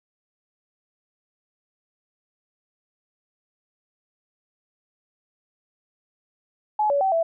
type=tone with pitch steps; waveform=sine; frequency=849 / 567 / 768 / 662 Hz; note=G#5 / C#5 / G5 / E5; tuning=+38 / +39 / -36 / +7 cents; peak=-18 dBFS; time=6.79-7.23 s; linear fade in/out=5 ms; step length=110 ms; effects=none

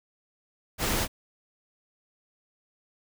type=noise; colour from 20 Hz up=pink; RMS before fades=-27 dBFS; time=0.78-1.08 s; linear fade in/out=50 ms; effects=none

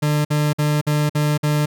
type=tone bursts; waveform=40% pulse; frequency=149.2 Hz; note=D3; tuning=28 cents sharp; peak=-15 dBFS; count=6; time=0.02-1.66 s; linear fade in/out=10 ms; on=230 ms; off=52 ms; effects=none

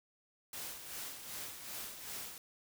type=noise with tremolo; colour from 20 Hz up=white; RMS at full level=-43 dBFS; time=0.53-2.38 s; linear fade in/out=2 ms; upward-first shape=sine; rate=2.6 Hz; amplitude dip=55%; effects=none

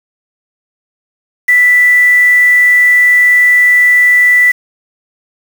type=tone with quantisation; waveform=sine; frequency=1975.5 Hz; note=B6; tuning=in tune; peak=-4 dBFS; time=1.48-4.52 s; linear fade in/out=10 ms; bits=4; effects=none

